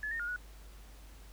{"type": "tone with pitch steps", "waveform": "sine", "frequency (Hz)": [1715, 1834, 1422, 1465], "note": ["A6", "A#6", "F6", "F#6"], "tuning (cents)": [-45, -29, 31, -18], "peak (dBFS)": -34, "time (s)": [0.03, 0.362], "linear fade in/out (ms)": 2, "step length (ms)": 83, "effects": ["added 50 Hz sine -50 dBFS peak until 1.32 s", "pink hiss -59 dBFS RMS until 1.32 s"]}